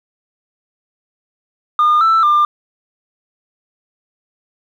sine tone with pitch steps, 1215 / 1326 / 1196 Hz, D#6 / E6 / D6, -42 / +10 / +31 cents, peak -7 dBFS, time 1.79-2.45 s, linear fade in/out 2 ms, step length 220 ms, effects tanh soft clip ceiling -7 dBFS + 8-bit

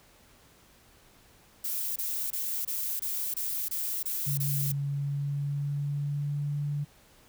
violet noise bursts, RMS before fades -32 dBFS, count 9, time 1.64-4.72 s, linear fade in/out 5 ms, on 320 ms, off 25 ms
sine tone with pitch glide, 140 to 145.36 Hz, C#3 to D3, +18 to -17 cents, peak -28 dBFS, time 4.26-6.85 s, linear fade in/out 20 ms, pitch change +65 cents, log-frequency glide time 4.36-6.65 s
effects pink hiss -59 dBFS RMS until 7.28 s

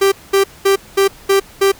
45% pulse tone bursts, 392 Hz, G4, in tune, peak -9 dBFS, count 6, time 0.01-1.72 s, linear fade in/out 10 ms, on 110 ms, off 210 ms, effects pink hiss -41 dBFS RMS until 1.79 s

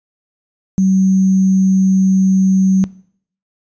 sine tone with sample-and-hold, 190 Hz, F#3, 46 cents sharp, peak -9 dBFS, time 0.78-2.84 s, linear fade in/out 0 ms, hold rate 6300 Hz, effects noise-tail reverb RT60 0.6 s tail -20 dB re dry + resampled to 16000 Hz

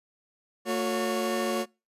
30% pulse tone cluster, 225.4 / 361.2 / 557 Hz, A3 / F#4 / C#5, +42 / -42 / +8 cents, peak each -28 dBFS, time 0.65-1.66 s, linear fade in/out 50 ms, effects noise-tail reverb RT60 0.3 s tail -26 dB re dry + resampled to 32000 Hz

